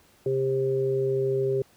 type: harmonic tone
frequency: 132.9 Hz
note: C3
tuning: 27 cents sharp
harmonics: 1 / 3 / 4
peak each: -30 / -23 / -34 dBFS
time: 0.26-1.62 s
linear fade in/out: 2 ms
effects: pink hiss -59 dBFS RMS until 1.76 s + high-pass 60 Hz 12 dB/octave